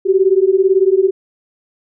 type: beating tone pair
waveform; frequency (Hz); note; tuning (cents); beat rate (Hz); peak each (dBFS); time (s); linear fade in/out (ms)
sine; 373.2 / 391.2; F#4 / G4; +15 / -4; 18; -12; 0.05-1.11; 20
effects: none